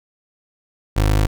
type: tone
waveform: 25% pulse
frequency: 51.91 Hz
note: G#1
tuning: in tune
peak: -10 dBFS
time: 0.96-1.27 s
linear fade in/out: 10 ms
effects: none